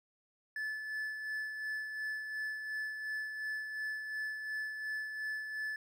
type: tone with tremolo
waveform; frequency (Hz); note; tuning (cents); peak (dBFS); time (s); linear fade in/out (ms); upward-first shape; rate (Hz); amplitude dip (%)
triangle; 1735; A6; -25; -33; 0.56-5.76; 2; sine; 2.8; 45
effects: none